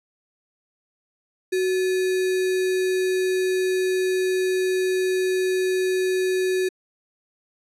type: tone with sample-and-hold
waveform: sine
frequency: 371.4 Hz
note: F#4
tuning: 7 cents sharp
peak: -19 dBFS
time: 1.52-6.69 s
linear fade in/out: 10 ms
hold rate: 2100 Hz
effects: low-pass 12000 Hz 12 dB/octave